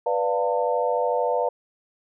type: chord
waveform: sine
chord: B half-diminished seventh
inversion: none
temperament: equal with one note detuned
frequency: 493.9 / 587.3 / 698.5 / 899.5 Hz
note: B4 / D5 / F5 / A5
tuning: 0 / 0 / 0 / +38 cents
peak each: -24 / -26 / -27 / -27 dBFS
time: 0.06-1.49 s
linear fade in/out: 5 ms
effects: none